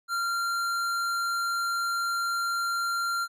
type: tone with tanh clipping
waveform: sine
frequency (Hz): 1382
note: F6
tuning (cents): -19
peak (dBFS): -28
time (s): 0.08-3.28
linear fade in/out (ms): 50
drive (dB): 17
effects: none